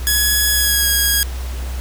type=tone with pitch glide; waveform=5% pulse; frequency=1682 to 1645.5 Hz; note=G#6 to G#6; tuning=+22 to -16 cents; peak=-3 dBFS; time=0.07-1.23 s; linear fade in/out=0 ms; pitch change=-38 cents; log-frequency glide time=0.51-0.88 s; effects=added 63 Hz sine -22 dBFS peak until 1.8 s + pink hiss -35 dBFS RMS until 1.8 s